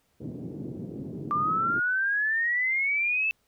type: band-pass noise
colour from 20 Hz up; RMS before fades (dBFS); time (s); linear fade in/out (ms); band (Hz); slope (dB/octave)
pink; -37; 0.2-1.8; 10; 120 to 390; 24
type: exponential sweep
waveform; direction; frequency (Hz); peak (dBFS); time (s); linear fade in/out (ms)
sine; up; 1174.7 to 2655; -23; 1.31-3.31; 0
effects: pink hiss -70 dBFS RMS until 3.47 s